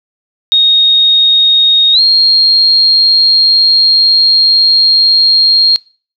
sine tone with pitch glide, 3729 to 4234 Hz, A#7 to C8, 0 to +20 cents, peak -4 dBFS, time 0.52-5.76 s, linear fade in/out 0 ms, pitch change +220 cents, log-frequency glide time 1.93-2 s, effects noise-tail reverb RT60 0.4 s tail -24 dB re dry

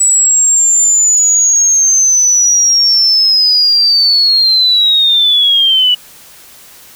sine linear sweep, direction down, 7880 to 2935 Hz, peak -6 dBFS, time 0-5.95 s, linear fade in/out 10 ms, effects white hiss -38 dBFS RMS until 6.95 s

